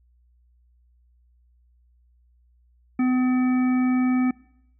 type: harmonic tone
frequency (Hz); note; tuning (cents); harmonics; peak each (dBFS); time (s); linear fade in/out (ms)
253.8; B3; +47; 1 / 3 / 5 / 7 / 9; -18 / -35 / -36 / -42 / -37; 2.99-4.31; 5
effects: noise-tail reverb RT60 0.8 s tail -23 dB re dry + added 60 Hz sine -57 dBFS peak until 4.79 s